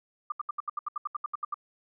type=tone bursts; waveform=sine; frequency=1195 Hz; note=D6; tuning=30 cents sharp; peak=-28 dBFS; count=14; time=0.3-1.543 s; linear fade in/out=5 ms; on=21 ms; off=73 ms; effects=none

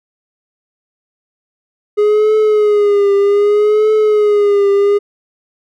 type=tone with vibrato; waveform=triangle; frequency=415.3 Hz; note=G#4; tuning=in tune; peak=-6 dBFS; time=1.97-4.99 s; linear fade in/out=20 ms; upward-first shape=triangle; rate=0.64 Hz; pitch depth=73 cents each way; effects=none

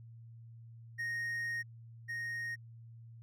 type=tone pair in turn; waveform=triangle; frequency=1862 / 1862 Hz; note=A#6 / A#6; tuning=-2 / -2 cents; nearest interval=unison; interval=0 cents; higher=neither; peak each=-33 / -35 dBFS; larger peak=first; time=0.98-1.63 / 2.08-2.56 s; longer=first; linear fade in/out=20 ms; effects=added 115 Hz sine -50 dBFS peak until 3.22 s

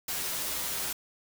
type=noise with comb filter; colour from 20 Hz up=white; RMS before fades=-33 dBFS; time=0.08-0.93 s; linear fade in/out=5 ms; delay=8.8 ms; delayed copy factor=-0.95; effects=none

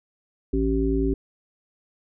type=harmonic tone; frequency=55 Hz; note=A1; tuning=in tune; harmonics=1 / 3 / 5 / 7; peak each=-24 / -32 / -24 / -25 dBFS; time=0.53-1.14 s; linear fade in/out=5 ms; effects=none

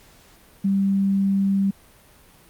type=tone; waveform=sine; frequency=196 Hz; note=G3; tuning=in tune; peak=-17 dBFS; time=0.64-1.71 s; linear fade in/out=10 ms; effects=pink hiss -52 dBFS RMS until 2.49 s + Opus 48 kbps

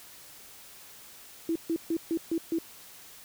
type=tone bursts; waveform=sine; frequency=329.6 Hz; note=E4; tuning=in tune; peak=-25 dBFS; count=6; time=1.49-2.586 s; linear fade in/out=2 ms; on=66 ms; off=140 ms; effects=white hiss -50 dBFS RMS until 3.24 s

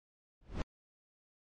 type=noise with exponential growth; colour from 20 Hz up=brown; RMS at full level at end=-28 dBFS; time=0.41-0.62 s; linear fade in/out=2 ms; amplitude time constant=44 ms; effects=low-pass 5000 Hz 12 dB/octave + MP3 48 kbps

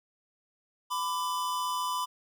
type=tone pair together; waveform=square; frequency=1001 / 1175.1 Hz; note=B5 / D6; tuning=+23 / +1 cents; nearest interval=minor third; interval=278 cents; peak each=-31 / -36 dBFS; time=0.9-2.06 s; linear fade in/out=20 ms; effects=none

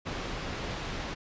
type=low-pass noise; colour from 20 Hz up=pink; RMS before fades=-36 dBFS; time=0.05-1.15 s; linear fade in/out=20 ms; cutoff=4300 Hz; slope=12 dB/octave; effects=resampled to 16000 Hz

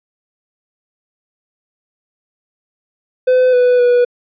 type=tone with pitch steps; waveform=triangle; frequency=508 / 495.3 / 488.1 Hz; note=B4 / B4 / B4; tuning=+49 / +5 / -20 cents; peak=-6 dBFS; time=3.27-4.05 s; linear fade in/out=10 ms; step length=260 ms; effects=resampled to 11025 Hz

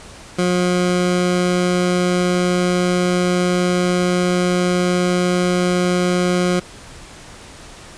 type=tone; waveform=20% pulse; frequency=179.2 Hz; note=F3; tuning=45 cents sharp; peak=-10 dBFS; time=0.38-6.6 s; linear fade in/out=10 ms; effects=pink hiss -39 dBFS RMS until 7.97 s + resampled to 22050 Hz

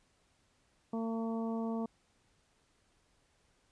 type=harmonic tone; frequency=226.5 Hz; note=A#3; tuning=50 cents flat; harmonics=1 / 2 / 3 / 4 / 5; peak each=-34 / -41 / -44 / -47 / -50 dBFS; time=0.93-1.86 s; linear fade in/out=5 ms; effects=pink hiss -72 dBFS RMS until 3.71 s + resampled to 22050 Hz

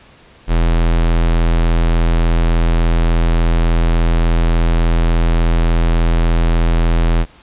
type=tone; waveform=square; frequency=41.74 Hz; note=E1; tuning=22 cents sharp; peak=-11 dBFS; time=0.47-7.26 s; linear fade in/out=50 ms; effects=pink hiss -45 dBFS RMS until 7.42 s + resampled to 8000 Hz

